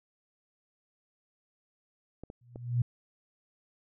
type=clicks; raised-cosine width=2 ms; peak=-29 dBFS; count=3; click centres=2.236 / 2.301 / 2.559 s
type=tone with exponential growth; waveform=sine; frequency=121 Hz; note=B2; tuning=35 cents flat; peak=-21 dBFS; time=2.41-2.82 s; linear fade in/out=5 ms; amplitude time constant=87 ms
effects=none